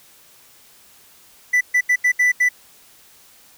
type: tone bursts at uneven times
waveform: triangle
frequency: 1983 Hz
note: B6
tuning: 7 cents sharp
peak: -11 dBFS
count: 6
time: 1.53-1.61 / 1.74-1.81 / 1.89-1.96 / 2.04-2.12 / 2.19-2.32 / 2.4-2.49 s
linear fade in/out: 10 ms
effects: white hiss -50 dBFS RMS until 3.57 s